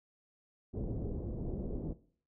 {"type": "low-pass noise", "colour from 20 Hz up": "pink", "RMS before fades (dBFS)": -38, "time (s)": [0.73, 1.94], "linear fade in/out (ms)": 20, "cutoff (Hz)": 470, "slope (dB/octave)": 24, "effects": ["noise-tail reverb RT60 0.5 s tail -17 dB re dry"]}